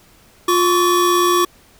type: tone pair together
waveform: square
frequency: 352 / 1133.1 Hz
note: F4 / C#6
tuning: +14 / +38 cents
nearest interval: octave + minor sixth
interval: 2024 cents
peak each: -16 dBFS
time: 0.48-1.45 s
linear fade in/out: 5 ms
effects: pink hiss -50 dBFS RMS until 1.79 s